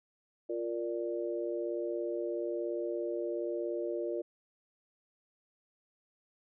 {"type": "chord", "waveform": "sine", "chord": "Bb major", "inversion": "second", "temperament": "equal", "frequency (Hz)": [349.2, 466.2, 587.3], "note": ["F4", "Bb4", "D5"], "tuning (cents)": [0, 0, 0], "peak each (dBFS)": [-35, -38, -38], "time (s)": [0.49, 4.22], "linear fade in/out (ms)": 10, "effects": []}